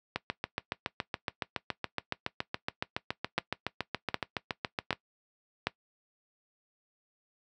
two click trains, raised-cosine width 0.3 ms, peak -11 / -14 dBFS, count 4 / 35, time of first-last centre 3.38-5.67 / 0.16-4.929 s, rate 1.31 / 7.13 Hz, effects noise-tail reverb RT60 0.1 s tail -19 dB re dry + high-pass 80 Hz 12 dB/octave

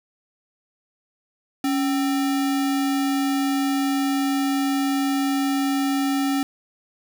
sine tone with sample-and-hold, 277.2 Hz, C#4, in tune, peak -19 dBFS, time 1.64-6.43 s, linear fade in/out 2 ms, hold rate 1050 Hz, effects none

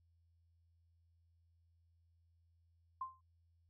sine tone with exponential decay, 1046.5 Hz, C6, in tune, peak -36 dBFS, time 3.01-3.21 s, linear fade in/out 5 ms, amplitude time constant 42 ms, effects added 84 Hz sine -70 dBFS peak until 3.69 s

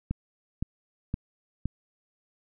click train, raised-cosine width 5 ms, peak -16 dBFS, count 4, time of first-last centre 0.11-1.656 s, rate 1.94 Hz, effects none

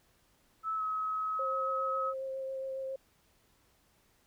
sine tone with pitch glide, 1306 to 1279.1 Hz, E6 to D#6, -17 to +47 cents, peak -31 dBFS, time 0.63-2.14 s, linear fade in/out 50 ms, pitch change -36 cents, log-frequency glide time 0.76-0.82 s
sine tone with vibrato, 532 Hz, C5, 29 cents sharp, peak -35 dBFS, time 1.39-2.96 s, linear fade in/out 5 ms, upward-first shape sine, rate 7.3 Hz, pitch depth 11 cents each way
effects pink hiss -69 dBFS RMS until 4.26 s

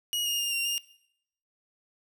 sawtooth tone with pitch steps, 2894 / 2844 / 2816 / 2765 / 2819 Hz, F#7 / F7 / F7 / F7 / F7, -39 / +31 / +14 / -18 / +16 cents, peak -24 dBFS, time 0.13-0.78 s, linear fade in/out 0 ms, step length 130 ms, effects noise-tail reverb RT60 0.7 s tail -19 dB re dry

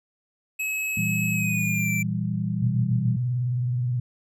square tone with pitch glide, 2571 to 2344 Hz, E7 to D7, -44 to -4 cents, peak -26 dBFS, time 0.59-2.03 s, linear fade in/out 10 ms, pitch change -160 cents, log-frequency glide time 1.32-1.9 s
sine chord, E diminished, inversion second, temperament equal, 116.54 / 164.81 / 196 Hz, Bb2 / E3 / G3, 0 / 0 / 0 cents, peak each -28 dBFS, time 0.97-3.17 s, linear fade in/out 5 ms
sine tone with vibrato, 123.47 Hz, B2, in tune, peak -22 dBFS, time 2.62-4 s, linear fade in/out 5 ms, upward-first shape sine, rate 19 Hz, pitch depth 64 cents each way
effects none

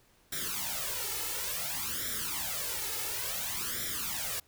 white noise with flanger, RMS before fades -35 dBFS, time 0.32-4.4 s, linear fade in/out 5 ms, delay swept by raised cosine 0.54 to 2.34 ms, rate 0.57 Hz, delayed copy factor +0.85, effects pink hiss -65 dBFS RMS until 4.47 s

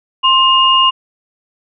sine tone pair together, 1051.6 / 2840 Hz, C6 / F7, +8 / +28 cents, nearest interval octave + perfect fourth, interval 1720 cents, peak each -10 dBFS, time 0.23-0.91 s, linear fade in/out 20 ms, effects none

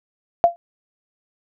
sine tone with exponential decay, 688 Hz, F5, 26 cents flat, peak -5 dBFS, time 0.44-0.56 s, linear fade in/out 0 ms, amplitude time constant 25 ms, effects none

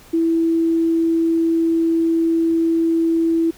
sine tone, 329.6 Hz, E4, in tune, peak -14 dBFS, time 0.13-3.51 s, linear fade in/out 10 ms, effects pink hiss -46 dBFS RMS until 3.57 s

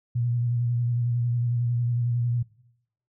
sine tone with vibrato, 120 Hz, B2, 49 cents flat, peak -22 dBFS, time 0.15-2.43 s, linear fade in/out 10 ms, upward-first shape square, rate 11 Hz, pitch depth 27 cents each way, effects noise-tail reverb RT60 0.8 s tail -20 dB re dry

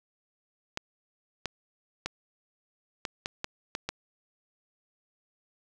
clicks, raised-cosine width 0.2 ms, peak -14 dBFS, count 8, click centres 0.774 / 1.457 / 2.06 / 3.052 / 3.259 / 3.444 / 3.751 / 3.89 s, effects none

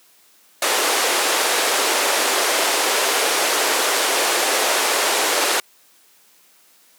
pink band-pass noise, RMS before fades -19 dBFS, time 0.62-5.6 s, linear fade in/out 2 ms, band 390 to 12000 Hz, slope 24 dB/octave, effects white hiss -54 dBFS RMS until 6.98 s + high-pass 200 Hz 12 dB/octave

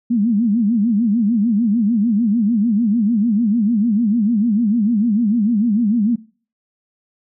sine tone with vibrato, 220 Hz, A3, in tune, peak -13 dBFS, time 0.1-6.16 s, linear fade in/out 10 ms, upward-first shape sine, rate 6.7 Hz, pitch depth 180 cents each way, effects noise-tail reverb RT60 0.4 s tail -20 dB re dry

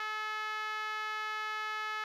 5% pulse tone with band-pass filter, 430 Hz, A4, 40 cents flat, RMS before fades -37 dBFS, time 0-2.04 s, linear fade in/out 2 ms, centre 1400 Hz, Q 2.2, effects none

